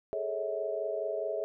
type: chord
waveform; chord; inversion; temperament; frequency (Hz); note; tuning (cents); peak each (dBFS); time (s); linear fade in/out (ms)
sine; A major seventh; third; equal with one note detuned; 415.3 / 440 / 554.4 / 645.3; G#4 / A4 / C#5 / E5; 0 / 0 / 0 / -37; -37 / -39 / -37 / -34; 0.13-1.44; 0
effects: none